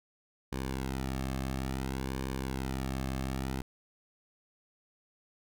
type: tone with flanger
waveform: sawtooth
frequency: 66 Hz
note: C2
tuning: 16 cents sharp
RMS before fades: -35 dBFS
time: 0.52-3.62 s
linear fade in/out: 5 ms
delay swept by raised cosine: 1.5 to 2.08 ms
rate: 0.58 Hz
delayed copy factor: -0.7
effects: none